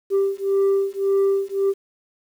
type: beating tone pair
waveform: sine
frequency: 392 / 393.8 Hz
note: G4 / G4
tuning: 0 / +8 cents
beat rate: 1.8 Hz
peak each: -18 dBFS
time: 0.1-1.74 s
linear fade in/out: 50 ms
effects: tanh soft clip ceiling -14 dBFS + 8-bit